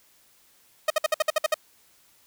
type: tone bursts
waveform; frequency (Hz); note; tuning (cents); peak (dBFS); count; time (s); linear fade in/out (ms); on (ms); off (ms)
sawtooth; 622.3; D#5; 0; -15; 9; 0.88-1.543; 5; 23; 57
effects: white hiss -60 dBFS RMS until 2.26 s